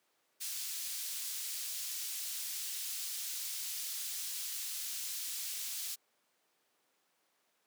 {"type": "high-pass noise", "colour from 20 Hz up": "pink", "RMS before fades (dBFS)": -40, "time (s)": [0.4, 5.96], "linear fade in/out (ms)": 20, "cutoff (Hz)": 4600, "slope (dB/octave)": 12, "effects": ["pink hiss -75 dBFS RMS until 7.66 s", "high-pass 400 Hz 12 dB/octave"]}